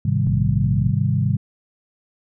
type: chord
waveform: sine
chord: Ab major seventh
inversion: none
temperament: equal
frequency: 103.83 / 130.81 / 155.56 / 196 Hz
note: Ab2 / C3 / Eb3 / G3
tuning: 0 / 0 / 0 / 0 cents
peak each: -21 / -20 / -23 / -25 dBFS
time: 0.05-1.37 s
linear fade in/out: 5 ms
type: harmonic tone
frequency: 58.6 Hz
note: A#1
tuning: 10 cents sharp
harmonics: 1 / 2 / 3 / 4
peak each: -27 / -27 / -30 / -37 dBFS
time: 0.27-0.91 s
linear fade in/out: 0 ms
effects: none